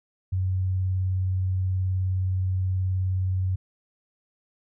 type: tone with vibrato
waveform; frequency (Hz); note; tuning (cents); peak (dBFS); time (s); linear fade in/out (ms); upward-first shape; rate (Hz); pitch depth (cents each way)
sine; 93.3; F#2; +15; -22; 0.32-3.56; 10; sine; 19; 13
effects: none

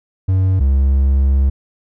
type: tone pair in turn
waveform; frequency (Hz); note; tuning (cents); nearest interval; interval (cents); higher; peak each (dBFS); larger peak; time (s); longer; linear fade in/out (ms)
triangle; 94.3 / 67.85; F#2 / C#2; +33 / -36; tritone; 569; first; -9 / -8; second; 0.28-0.6 / 0.6-1.5; second; 10
effects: none

